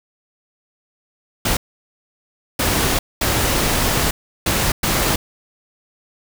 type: noise bursts at uneven times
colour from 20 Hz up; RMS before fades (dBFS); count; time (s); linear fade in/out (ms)
pink; -18; 5; 1.45-1.57 / 2.59-2.99 / 3.21-4.11 / 4.46-4.72 / 4.83-5.16; 5
effects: none